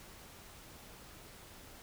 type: silence
effects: pink hiss -54 dBFS RMS until 1.82 s